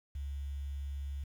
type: tone with quantisation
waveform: sine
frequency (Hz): 69.8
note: C#2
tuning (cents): +13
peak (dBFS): -36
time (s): 0.15-1.24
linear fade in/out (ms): 5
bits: 10
effects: none